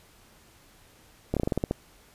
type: slowing click train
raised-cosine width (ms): 2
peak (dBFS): -12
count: 9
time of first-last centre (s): 1.34-1.711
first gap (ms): 27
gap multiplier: 1.15
effects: pink hiss -57 dBFS RMS until 2.14 s + resampled to 32000 Hz